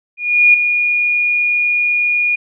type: tone with ADSR envelope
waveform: sine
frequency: 2438 Hz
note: D#7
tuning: 36 cents flat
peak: -4 dBFS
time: 0.17-2.36 s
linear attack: 370 ms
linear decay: 4 ms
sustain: -8 dB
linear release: 12 ms
effects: none